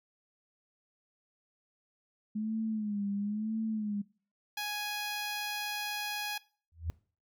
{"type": "tone with vibrato", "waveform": "sine", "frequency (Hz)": 211, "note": "G#3", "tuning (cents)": 28, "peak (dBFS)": -31, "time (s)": [2.35, 4.02], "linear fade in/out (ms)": 10, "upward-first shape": "sine", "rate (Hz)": 1, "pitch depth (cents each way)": 88}
{"type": "tone", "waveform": "10% pulse", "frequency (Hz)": 832, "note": "G#5", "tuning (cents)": 3, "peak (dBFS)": -26, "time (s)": [4.57, 6.38], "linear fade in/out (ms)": 5}
{"type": "tone with exponential growth", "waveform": "sine", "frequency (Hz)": 82.41, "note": "E2", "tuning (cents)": 0, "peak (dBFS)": -27, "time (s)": [6.72, 6.9], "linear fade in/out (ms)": 0, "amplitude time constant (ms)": 39}
{"effects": ["noise-tail reverb RT60 0.4 s tail -21 dB re dry"]}